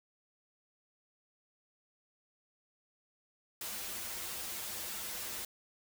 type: noise with comb filter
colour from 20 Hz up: white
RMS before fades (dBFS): -41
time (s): 3.61-5.45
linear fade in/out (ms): 2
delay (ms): 7.1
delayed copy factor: -0.85
effects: none